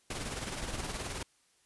pink noise with tremolo, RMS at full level -36 dBFS, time 0.1-1.23 s, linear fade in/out 5 ms, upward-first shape sine, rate 19 Hz, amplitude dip 50%, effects white hiss -69 dBFS RMS until 1.65 s + resampled to 24000 Hz

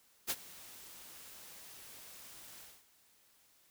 white noise with ADSR envelope, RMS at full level -33 dBFS, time 0.27-2.85 s, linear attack 33 ms, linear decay 46 ms, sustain -20 dB, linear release 240 ms, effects white hiss -68 dBFS RMS until 3.7 s

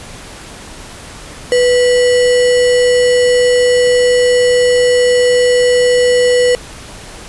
sine tone with sample-and-hold, 493.9 Hz, B4, in tune, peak -7 dBFS, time 1.52-6.55 s, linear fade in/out 0 ms, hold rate 2450 Hz, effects pink hiss -32 dBFS RMS until 7.28 s + resampled to 24000 Hz

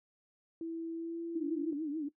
sine tone with pitch glide, 329.6 to 335.7 Hz, E4 to E4, 0 to +32 cents, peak -36 dBFS, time 0.61-1.73 s, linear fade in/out 2 ms, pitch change +32 cents, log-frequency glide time 0.94-1.21 s
sine tone with vibrato, 302.8 Hz, D#4, 47 cents flat, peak -33 dBFS, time 1.35-2.09 s, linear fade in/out 10 ms, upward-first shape triangle, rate 6.8 Hz, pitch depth 150 cents each way
effects noise-tail reverb RT60 0.1 s tail -17 dB re dry

